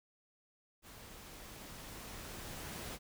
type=noise with level ramp; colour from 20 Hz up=pink; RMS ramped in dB=-54 to -44 dBFS; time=0.82-2.99 s; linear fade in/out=50 ms; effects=none